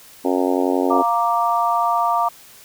harmonic tone, 91.1 Hz, F#2, 26 cents flat, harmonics 3 / 4 / 5 / 6 / 7 / 8 / 9 / 10, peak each -20 / -22 / -24 / -26 / -27 / -28 / -29 / -30 dBFS, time 0.24-1.03 s, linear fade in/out 20 ms
sine chord, Bb major, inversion second, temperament equal, 698.5 / 932.3 / 1174.7 Hz, F5 / Bb5 / D6, 0 / 0 / 0 cents, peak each -20 dBFS, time 0.9-2.29 s, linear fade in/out 10 ms
effects white hiss -45 dBFS RMS until 2.64 s

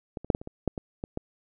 clicks, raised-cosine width 2 ms, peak -20 / -27 / -6 / -13 / -27 / -24 / -11 / -20 / -19 / -17 dBFS, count 10, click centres 0.172 / 0.246 / 0.302 / 0.349 / 0.415 / 0.474 / 0.677 / 0.778 / 1.039 / 1.174 s, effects none

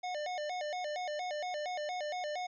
square tone with vibrato, 659.3 Hz, E5, in tune, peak -36 dBFS, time 0.03-2.47 s, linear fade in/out 10 ms, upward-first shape square, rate 4.3 Hz, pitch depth 170 cents each way, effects resampled to 16000 Hz + 13-bit

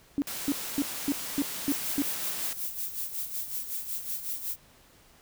sine tone bursts, 282.8 Hz, C#4, 35 cents sharp, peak -23 dBFS, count 7, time 0.18-2.02 s, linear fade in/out 0 ms, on 40 ms, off 260 ms
white high-pass noise, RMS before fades -36 dBFS, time 0.27-2.53 s, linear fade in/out 2 ms, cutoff 120 Hz, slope 24 dB/octave
violet noise with tremolo, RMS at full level -32 dBFS, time 1.67-4.57 s, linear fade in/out 50 ms, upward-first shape sine, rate 5.4 Hz, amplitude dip 65%
effects pink hiss -58 dBFS RMS until 5.21 s

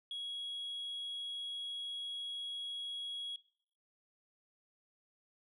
sine tone, 3322 Hz, G#7, in tune, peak -37 dBFS, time 0.11-3.36 s, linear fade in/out 2 ms, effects noise-tail reverb RT60 0.6 s tail -20 dB re dry + tanh soft clip ceiling -37 dBFS

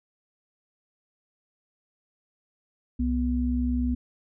sine tone pair together, 65.41 / 246 Hz, C2 / B3, 0 / -7 cents, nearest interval octave + major seventh, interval 2293 cents, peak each -26 / -25 dBFS, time 2.99-3.95 s, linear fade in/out 10 ms, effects none

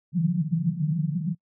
white band-pass noise, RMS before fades -25 dBFS, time 0.12-1.35 s, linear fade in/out 50 ms, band 150 to 180 Hz, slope 96 dB/octave, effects noise-tail reverb RT60 0.1 s tail -25 dB re dry

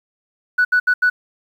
sine tone bursts at uneven times, 1480 Hz, F#6, in tune, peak -10 dBFS, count 4, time 0.58-0.65 / 0.72-0.8 / 0.87-0.94 / 1.02-1.1 s, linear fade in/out 10 ms, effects tanh soft clip ceiling -8 dBFS + 8-bit

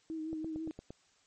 sine tone with vibrato, 317.4 Hz, D#4, 35 cents sharp, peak -36 dBFS, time 0.1-0.71 s, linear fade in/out 0 ms, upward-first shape sine, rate 6.1 Hz, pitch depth 32 cents each way
click train, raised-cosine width 2 ms, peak -31 dBFS, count 6, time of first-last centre 0.33-0.905 s, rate 8.69 Hz
effects white hiss -69 dBFS RMS until 1.26 s + MP3 32 kbps

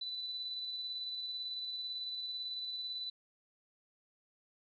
sine tone with tremolo, 3987 Hz, B7, 16 cents sharp, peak -37 dBFS, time 0.01-3.1 s, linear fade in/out 5 ms, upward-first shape square, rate 18 Hz, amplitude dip 25%, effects none

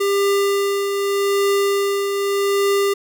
square tone with tremolo, 399 Hz, G4, 31 cents sharp, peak -15 dBFS, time 0-2.94 s, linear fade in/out 10 ms, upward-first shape triangle, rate 0.83 Hz, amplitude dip 45%, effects none

